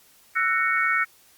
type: chord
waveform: sine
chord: F# dominant seventh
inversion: third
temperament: just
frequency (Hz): 1332 / 1480 / 1850 / 2220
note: E6 / F#6 / A#6 / C#7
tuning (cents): +18 / 0 / -14 / +2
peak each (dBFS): -25 / -26 / -26 / -24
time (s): 0.35-1.05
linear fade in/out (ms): 20
effects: white hiss -56 dBFS RMS until 1.37 s + Opus 48 kbps